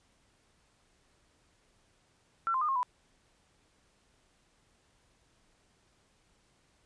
sine tone with pitch steps, 1349 / 1045 / 1216 / 1074 / 993 Hz, E6 / C6 / D#6 / C6 / B5, +40 / -2 / -40 / +45 / +9 cents, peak -27 dBFS, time 2.47-2.83 s, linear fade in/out 0 ms, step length 72 ms, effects pink hiss -69 dBFS RMS until 6.85 s + resampled to 22050 Hz

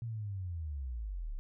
sine linear sweep, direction down, 118.6 to 30.87 Hz, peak -36 dBFS, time 0.02-1.39 s, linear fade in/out 0 ms, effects none

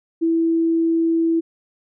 sine tone, 329.6 Hz, E4, in tune, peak -15 dBFS, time 0.21-1.41 s, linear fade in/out 20 ms, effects none

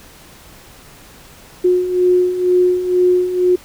sine beating tone pair, 360 / 362.1 Hz, F#4 / F#4, -47 / -37 cents, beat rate 2.1 Hz, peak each -18 / -12 dBFS, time 1.64-3.56 s, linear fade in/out 10 ms, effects pink hiss -42 dBFS RMS until 3.64 s

